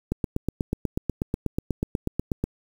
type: click train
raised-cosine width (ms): 3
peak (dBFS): -11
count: 20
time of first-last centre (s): 0.12-2.44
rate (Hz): 8.19
effects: 7-bit